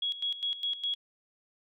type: tone with tremolo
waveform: sine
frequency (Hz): 3330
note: G#7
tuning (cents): +4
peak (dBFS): -28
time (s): 0.02-0.95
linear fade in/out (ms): 5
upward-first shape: square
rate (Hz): 4.9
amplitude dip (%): 75
effects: none